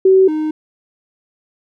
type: tone pair in turn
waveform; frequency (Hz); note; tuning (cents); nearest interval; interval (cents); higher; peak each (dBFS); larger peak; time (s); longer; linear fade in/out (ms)
sine / triangle; 380 / 309.3; F#4 / D#4; +46 / -10; major third; 356; first; -6 / -14; first; 0.05-0.28 / 0.28-0.51; neither; 5
effects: none